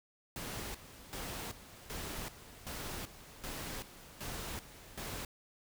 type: noise with tremolo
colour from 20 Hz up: pink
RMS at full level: -42 dBFS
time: 0.36-5.25 s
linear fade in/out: 2 ms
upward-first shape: square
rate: 1.3 Hz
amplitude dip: 75%
effects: none